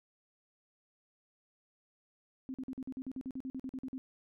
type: tone bursts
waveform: sine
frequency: 261.6 Hz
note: C4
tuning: in tune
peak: -37 dBFS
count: 16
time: 2.49-3.98 s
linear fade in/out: 0 ms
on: 50 ms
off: 46 ms
effects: none